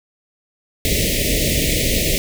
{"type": "band-stop noise", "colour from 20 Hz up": "pink", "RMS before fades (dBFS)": -18, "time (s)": [0.85, 2.18], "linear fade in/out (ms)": 0, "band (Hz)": [640, 1900], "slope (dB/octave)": 96, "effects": []}